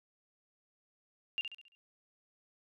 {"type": "tone with echo", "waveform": "sine", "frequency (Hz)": 2794, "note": "F7", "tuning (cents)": 0, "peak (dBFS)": -31, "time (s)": [1.38, 1.41], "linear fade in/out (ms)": 0, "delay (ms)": 68, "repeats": 5, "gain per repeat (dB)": -7, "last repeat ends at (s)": 1.75, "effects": []}